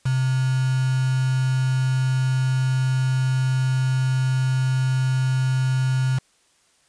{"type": "tone with quantisation", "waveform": "sine", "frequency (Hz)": 130.1, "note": "C3", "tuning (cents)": -9, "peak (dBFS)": -18, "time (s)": [0.05, 6.19], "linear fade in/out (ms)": 10, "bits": 5, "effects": ["white hiss -61 dBFS RMS until 6.88 s", "resampled to 22050 Hz"]}